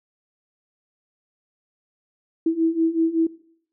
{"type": "beating tone pair", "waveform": "sine", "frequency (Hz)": [323.7, 329], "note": ["E4", "E4"], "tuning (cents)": [-31, -3], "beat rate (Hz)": 5.3, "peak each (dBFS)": [-22, -20], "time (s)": [2.46, 3.27], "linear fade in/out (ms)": 5, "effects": ["noise-tail reverb RT60 0.6 s tail -19 dB re dry"]}